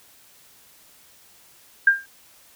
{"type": "tone with exponential decay", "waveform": "sine", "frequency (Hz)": 1599, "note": "G6", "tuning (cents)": 34, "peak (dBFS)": -8, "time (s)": [1.87, 2.06], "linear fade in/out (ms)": 5, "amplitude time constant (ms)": 40, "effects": ["white hiss -53 dBFS RMS until 2.55 s"]}